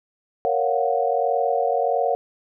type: chord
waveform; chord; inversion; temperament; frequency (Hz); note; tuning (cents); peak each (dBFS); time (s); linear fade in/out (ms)
sine; Gb major seventh; first; equal; 466.2 / 554.4 / 698.5 / 740; Bb4 / Db5 / F5 / Gb5; 0 / 0 / 0 / 0; -24; 0.45-2.15; 0
effects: none